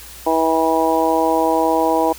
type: harmonic tone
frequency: 161.8 Hz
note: E3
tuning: 32 cents flat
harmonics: 2 / 3 / 4 / 5 / 6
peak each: -20 / -20 / -20 / -20 / -20 dBFS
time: 0.26-2.13 s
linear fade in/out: 10 ms
effects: added 60 Hz sine -42 dBFS peak until 2.18 s + white hiss -38 dBFS RMS until 2.18 s